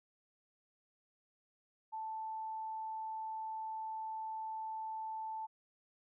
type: tone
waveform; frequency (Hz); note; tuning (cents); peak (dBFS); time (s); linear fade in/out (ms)
sine; 880; A5; 0; -39; 1.92-5.47; 20
effects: none